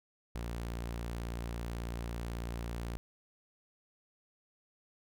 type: tone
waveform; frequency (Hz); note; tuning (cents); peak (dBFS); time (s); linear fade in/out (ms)
sawtooth; 58.2; A#1; -2; -33; 0.35-2.97; 0
effects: none